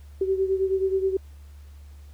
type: beating tone pair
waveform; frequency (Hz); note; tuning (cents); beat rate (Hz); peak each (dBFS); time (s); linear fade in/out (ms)
sine; 381.1 / 390.5; G4 / G4; -49 / -7; 9.4; -22 / -27; 0.21-1.17; 5
effects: added 72 Hz sine -42 dBFS peak until 2.13 s + pink hiss -60 dBFS RMS until 2.13 s